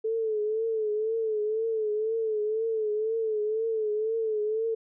sine tone with vibrato, 436.8 Hz, A4, 13 cents flat, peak -25 dBFS, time 0.04-4.75 s, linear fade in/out 10 ms, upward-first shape triangle, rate 2 Hz, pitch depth 77 cents each way, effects none

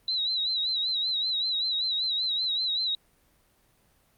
sine tone with vibrato, 3939 Hz, B7, 5 cents flat, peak -25 dBFS, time 0.08-2.95 s, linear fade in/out 2 ms, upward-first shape sine, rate 5.2 Hz, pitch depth 78 cents each way, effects pink hiss -65 dBFS RMS until 4.17 s + Opus 32 kbps

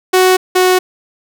sawtooth tone pair in turn, 370.8 / 368.2 Hz, F#4 / F#4, +4 / -8 cents, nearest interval unison, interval 12 cents, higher first, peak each -3 / -4 dBFS, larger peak first, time 0.13-0.37 / 0.55-0.79 s, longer neither, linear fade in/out 10 ms, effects none

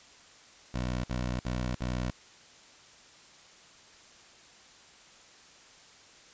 15% pulse tone bursts, 61.74 Hz, B1, in tune, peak -24 dBFS, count 4, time 0.74-2.105 s, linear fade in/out 5 ms, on 300 ms, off 55 ms, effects white hiss -55 dBFS RMS until 6.33 s + resampled to 16000 Hz

